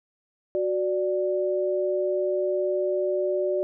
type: tone pair together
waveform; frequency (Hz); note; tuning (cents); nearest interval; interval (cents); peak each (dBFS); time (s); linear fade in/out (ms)
sine; 369.5 / 588; F#4 / D5; -2 / +2; minor sixth; 804; -25; 0.55-3.63; 0
effects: none